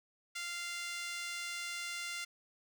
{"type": "tone with high-pass filter", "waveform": "5% pulse", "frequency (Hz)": 695, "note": "F5", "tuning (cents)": -9, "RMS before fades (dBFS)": -41, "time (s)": [0.35, 2.25], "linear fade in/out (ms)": 10, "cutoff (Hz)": 1700, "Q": 3.4, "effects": []}